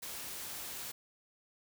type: noise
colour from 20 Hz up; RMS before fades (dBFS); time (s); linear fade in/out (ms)
white; -43; 0.02-0.92; 10
effects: none